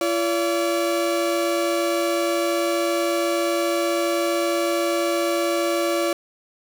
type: tone pair together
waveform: 35% pulse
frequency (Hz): 340.7 / 573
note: F4 / D5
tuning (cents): -43 / -43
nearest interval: major sixth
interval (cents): 900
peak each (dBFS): -21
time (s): 0.01-6.13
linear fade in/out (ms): 2
effects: none